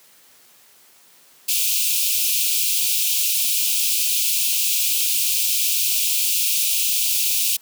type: high-pass noise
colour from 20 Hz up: white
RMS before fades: -20 dBFS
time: 1.48-7.57 s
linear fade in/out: 10 ms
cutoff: 2400 Hz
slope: 96 dB/octave
effects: white hiss -52 dBFS RMS until 7.61 s + high-pass 150 Hz 12 dB/octave